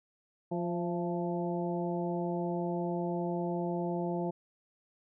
harmonic tone with a mistuned harmonic, 174.61 Hz, F3, in tune, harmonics 1 / 2 / 3 / 4 / 5, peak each -34 / -35 / -40 / -39 / -42 dBFS, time 0.51-4.31 s, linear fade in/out 10 ms, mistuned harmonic 4, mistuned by -43 cents, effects none

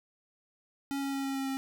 square tone with pitch steps, 277.2 / 275.4 / 273.7 / 272 / 270.2 / 268.5 Hz, C#4 / C#4 / C#4 / C#4 / C#4 / C4, 0 / -11 / -22 / -33 / -44 / +45 cents, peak -32 dBFS, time 0.91-1.57 s, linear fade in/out 0 ms, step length 110 ms, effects none

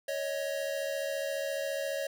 square tone pair together, 556 / 630.5 Hz, C#5 / D#5, +5 / +23 cents, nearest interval major second, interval 218 cents, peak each -34 / -37 dBFS, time 0.08-2.07 s, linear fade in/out 5 ms, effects none

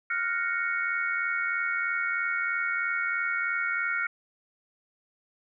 sine chord, Gb major seventh, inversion third, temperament equal, 1396.9 / 1480 / 1864.7 / 2217 Hz, F6 / Gb6 / Bb6 / Db7, 0 / 0 / 0 / 0 cents, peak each -29 / -35 / -34 / -31 dBFS, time 0.1-4.07 s, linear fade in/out 5 ms, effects none

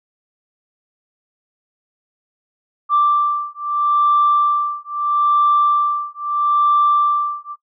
sine beating tone pair, 1175 / 1175.77 Hz, D6 / D6, +1 / +2 cents, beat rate 0.77 Hz, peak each -16 dBFS, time 2.89-7.56 s, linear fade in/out 50 ms, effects noise-tail reverb RT60 0.1 s tail -18 dB re dry + tanh soft clip ceiling -6 dBFS

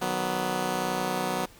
10% pulse chord, B major, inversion first, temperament just, 154.34 / 185.21 / 246.9 Hz, D#3 / F#3 / B3, -14 / +2 / 0 cents, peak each -28 / -22 / -23 dBFS, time 0.01-1.46 s, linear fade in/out 10 ms, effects pink hiss -53 dBFS RMS until 1.59 s

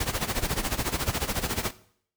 pink noise with tremolo, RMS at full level -26 dBFS, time 0-1.71 s, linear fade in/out 5 ms, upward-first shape sine, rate 14 Hz, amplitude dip 80%, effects noise-tail reverb RT60 0.6 s tail -17 dB re dry

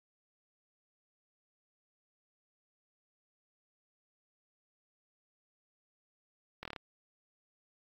slowing click train, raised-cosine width 0.3 ms, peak -25 dBFS, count 6, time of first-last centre 6.63-6.762 s, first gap 23 ms, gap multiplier 1.07, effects AAC 32 kbps

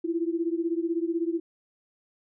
sine beating tone pair, 329.6 / 345.6 Hz, E4 / F4, 0 / -18 cents, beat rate 16 Hz, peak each -27 / -29 dBFS, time 0.04-1.4 s, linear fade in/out 10 ms, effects none

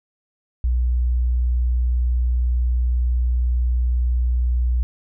sine tone, 61 Hz, B1, 21 cents flat, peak -16 dBFS, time 0.64-4.83 s, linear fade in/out 0 ms, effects none

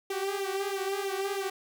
sawtooth tone with flanger, 391.8 Hz, G4, 1 cent flat, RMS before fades -32 dBFS, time 0.1-1.5 s, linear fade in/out 5 ms, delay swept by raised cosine 0.31 to 5.51 ms, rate 3.1 Hz, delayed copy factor +0.75, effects none

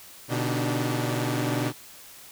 sawtooth tone cluster, 122.2 / 144.5 / 290.2 / 311.1 / 383.5 Hz, B2 / D3 / D4 / D#4 / G4, -18 / -28 / -21 / 0 / -38 cents, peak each -24 / -30 / -27 / -29 / -32 dBFS, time 0.28-1.73 s, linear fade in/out 50 ms, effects white hiss -47 dBFS RMS until 2.31 s

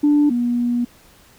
sine tone pair in turn, 293.7 / 240.9 Hz, D4 / B3, 0 / -43 cents, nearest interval minor third, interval 343 cents, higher first, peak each -10 / -16 dBFS, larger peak first, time 0.03-0.3 / 0.3-0.85 s, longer second, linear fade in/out 10 ms, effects tanh soft clip ceiling -8 dBFS + pink hiss -50 dBFS RMS until 1.38 s

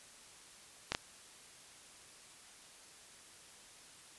clicks, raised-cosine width 0.2 ms, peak -15 dBFS, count 2, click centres 0.92 / 0.949 s, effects white hiss -57 dBFS RMS until 4.18 s + resampled to 24000 Hz

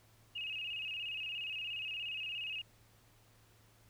sine tone with vibrato, 2700 Hz, E7, 41 cents sharp, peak -38 dBFS, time 0.35-2.62 s, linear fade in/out 10 ms, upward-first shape square, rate 17 Hz, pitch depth 92 cents each way, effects added 110 Hz sine -66 dBFS peak until 3.89 s + pink hiss -67 dBFS RMS until 3.89 s

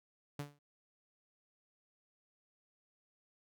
sawtooth tone with exponential decay, 144.7 Hz, D3, 25 cents flat, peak -33 dBFS, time 0.39-0.59 s, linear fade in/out 5 ms, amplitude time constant 42 ms, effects none

